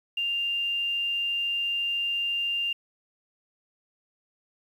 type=tone; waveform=sine; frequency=2794 Hz; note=F7; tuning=in tune; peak=-25 dBFS; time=0.17-2.73 s; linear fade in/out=5 ms; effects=9-bit